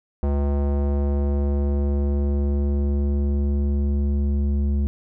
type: tone with low-pass filter sweep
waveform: square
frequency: 71 Hz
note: C#2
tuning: 42 cents sharp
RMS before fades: -21 dBFS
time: 0.23-4.87 s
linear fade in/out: 0 ms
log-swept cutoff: 710 to 220 Hz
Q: 1.1
effects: none